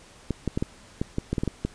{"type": "clicks", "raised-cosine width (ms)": 3, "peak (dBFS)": -12, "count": 11, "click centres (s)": [0.307, 0.477, 0.575, 0.625, 1.015, 1.184, 1.33, 1.382, 1.435, 1.477, 1.65], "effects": ["pink hiss -51 dBFS RMS until 1.74 s", "resampled to 22050 Hz"]}